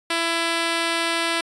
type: tone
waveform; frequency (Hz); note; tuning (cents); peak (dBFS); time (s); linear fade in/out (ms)
5% pulse; 333.8; E4; +22; -9; 0.1-1.41; 5
effects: resampled to 22050 Hz